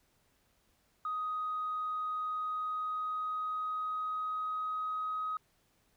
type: tone with pitch glide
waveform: sine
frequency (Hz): 1251 to 1261.9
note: D#6 to D#6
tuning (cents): +9 to +24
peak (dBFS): -32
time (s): 1.05-5.37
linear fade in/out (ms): 2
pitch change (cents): +15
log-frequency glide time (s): 2.31-5.26
effects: tanh soft clip ceiling -28 dBFS + pink hiss -72 dBFS RMS until 5.96 s